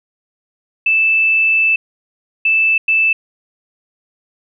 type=tone bursts at uneven times; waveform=sine; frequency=2637 Hz; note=E7; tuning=in tune; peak=-10 dBFS; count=3; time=0.86-1.76 / 2.45-2.78 / 2.88-3.13 s; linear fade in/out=5 ms; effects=none